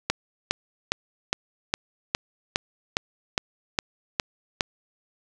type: click train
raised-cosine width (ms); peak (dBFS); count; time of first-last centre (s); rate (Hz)
0.2; -4; 12; 0.1-4.608; 2.44
effects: none